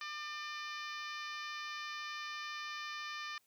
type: harmonic tone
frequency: 599 Hz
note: D5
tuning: 34 cents sharp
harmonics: 2 / 3 / 4 / 5 / 6 / 7 / 8 / 9 / 10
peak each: -45 / -46 / -48 / -52 / -53 / -55 / -53 / -57 / -59 dBFS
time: 0.01-3.38 s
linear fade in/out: 2 ms
effects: white hiss -74 dBFS RMS until 3.46 s + high-pass 100 Hz 12 dB/octave